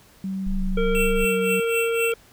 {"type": "tone with vibrato", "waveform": "sine", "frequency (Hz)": 189.9, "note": "F#3", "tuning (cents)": 45, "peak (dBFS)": -25, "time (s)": [0.24, 1.6], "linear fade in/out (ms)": 2, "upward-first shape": "square", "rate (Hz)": 1.4, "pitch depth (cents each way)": 16}
{"type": "tone", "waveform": "sine", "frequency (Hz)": 25.92, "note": "G#0", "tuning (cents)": -2, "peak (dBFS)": -22, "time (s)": [0.46, 1.25], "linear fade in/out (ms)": 10}
{"type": "harmonic tone", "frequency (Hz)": 460.7, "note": "A#4", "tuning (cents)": -20, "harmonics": [1, 3, 5, 7], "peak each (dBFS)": [-21, -31, -35, -38], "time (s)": [0.77, 2.14], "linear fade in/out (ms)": 5}
{"type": "tone with tremolo", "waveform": "square", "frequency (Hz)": 2690, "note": "E7", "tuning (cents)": 34, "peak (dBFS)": -22, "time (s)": [0.95, 2.12], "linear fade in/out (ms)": 0, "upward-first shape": "triangle", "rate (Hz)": 3.9, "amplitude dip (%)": 90}
{"effects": ["pink hiss -53 dBFS RMS until 2.32 s"]}